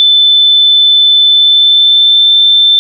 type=tone with pitch glide; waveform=sine; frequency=3520 to 3549 Hz; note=A7 to A7; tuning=0 to +14 cents; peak=-3 dBFS; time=0-2.79 s; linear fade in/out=0 ms; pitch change=+14 cents; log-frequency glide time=1.27-2.31 s; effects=none